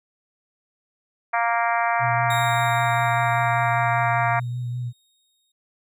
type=harmonic tone; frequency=233.1 Hz; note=A#3; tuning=in tune; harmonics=3 / 4 / 5 / 6 / 7 / 8 / 9 / 10; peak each=-23 / -25 / -27 / -29 / -30 / -31 / -32 / -33 dBFS; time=1.33-4.4 s; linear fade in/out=10 ms
type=tone with vibrato; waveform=sine; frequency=122.4 Hz; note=B2; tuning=15 cents flat; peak=-25 dBFS; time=1.99-4.93 s; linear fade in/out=50 ms; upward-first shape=sine; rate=5.1 Hz; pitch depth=26 cents each way
type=tone with exponential decay; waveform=sawtooth; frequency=3729 Hz; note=A#7; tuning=in tune; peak=-25 dBFS; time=2.3-5.52 s; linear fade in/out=5 ms; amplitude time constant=700 ms
effects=none